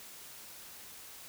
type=silence; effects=white hiss -50 dBFS RMS until 1.28 s